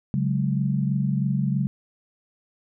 sine chord, C# suspended fourth, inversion none, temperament just, 138.59 / 184.79 / 207.9 Hz, C#3 / F#3 / G#3, 0 / -2 / +2 cents, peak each -23 / -26 / -27 dBFS, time 0.14-1.67 s, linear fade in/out 0 ms, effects none

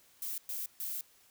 violet noise bursts at uneven times, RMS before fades -38 dBFS, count 3, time 0.22-0.38 / 0.49-0.66 / 0.8-1.01 s, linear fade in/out 2 ms, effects white hiss -64 dBFS RMS until 1.3 s

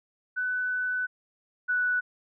sine tone pair in turn, 1498 / 1480.8 Hz, F#6 / F#6, +21 / +1 cents, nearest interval unison, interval 20 cents, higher first, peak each -26 / -23 dBFS, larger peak second, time 0.36-1.07 / 1.68-2.01 s, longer first, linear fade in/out 20 ms, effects none

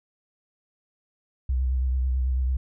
sine tone with vibrato, 64.1 Hz, C2, 35 cents flat, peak -21 dBFS, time 1.49-2.57 s, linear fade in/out 5 ms, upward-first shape triangle, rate 9.1 Hz, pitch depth 56 cents each way, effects none

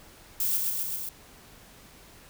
violet noise with echo, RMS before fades -27 dBFS, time 0.4-0.57 s, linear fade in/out 2 ms, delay 130 ms, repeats 4, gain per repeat -2 dB, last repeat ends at 1.09 s, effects pink hiss -52 dBFS RMS until 2.29 s

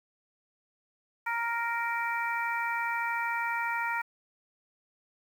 harmonic tone, 466.2 Hz, A#4, in tune, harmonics 2 / 3 / 4 / 5, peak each -32 / -34 / -35 / -36 dBFS, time 1.26-4.02 s, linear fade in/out 10 ms, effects 9-bit

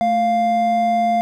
triangle tone pair together, 220.1 / 698.5 Hz, A3 / F5, +1 / 0 cents, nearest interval octave + minor sixth, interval 1999 cents, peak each -21 / -13 dBFS, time 0.01-1.21 s, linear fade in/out 0 ms, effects none

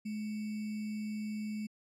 sine tone with sample-and-hold, 212.9 Hz, G#3, 43 cents sharp, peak -35 dBFS, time 0.05-1.67 s, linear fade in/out 10 ms, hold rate 2450 Hz, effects low-pass 10000 Hz 12 dB/octave

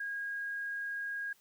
sine tone, 1634 Hz, G#6, 29 cents flat, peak -35 dBFS, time 0-1.33 s, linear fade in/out 5 ms, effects white hiss -67 dBFS RMS until 1.4 s

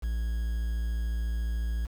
triangle tone with quantisation, 57 Hz, A#1, 38 cents flat, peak -25 dBFS, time 0.02-1.87 s, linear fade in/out 20 ms, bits 8, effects none

